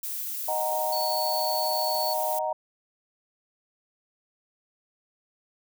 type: noise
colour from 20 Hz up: violet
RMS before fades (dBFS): -33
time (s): 0.03-2.39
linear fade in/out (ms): 5
type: chord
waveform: sine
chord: D# minor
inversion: none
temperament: just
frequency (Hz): 622.3 / 746.7 / 933.4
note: D#5 / F#5 / A#5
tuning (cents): 0 / +16 / +2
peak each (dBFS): -29 / -31 / -30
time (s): 0.48-2.53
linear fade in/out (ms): 5
type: tone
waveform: triangle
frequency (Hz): 4438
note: C#8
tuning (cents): +1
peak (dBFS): -30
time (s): 0.92-2.14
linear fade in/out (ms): 10
effects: none